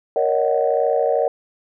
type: chord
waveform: sine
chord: D# minor seventh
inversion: second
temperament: just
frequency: 466.7 / 560 / 622.3 / 746.7 Hz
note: A#4 / C#5 / D#5 / F#5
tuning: +2 / +18 / 0 / +16 cents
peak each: -20 / -20 / -21 / -23 dBFS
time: 0.16-1.28 s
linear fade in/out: 2 ms
effects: tanh soft clip ceiling -5 dBFS